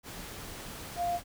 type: tone in noise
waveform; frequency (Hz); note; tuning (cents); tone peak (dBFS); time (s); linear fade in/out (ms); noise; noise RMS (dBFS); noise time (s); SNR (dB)
sine; 698.5; F5; 0; -28; 0.96-1.2; 50; pink; -43; 0.03-1.24; +12
effects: none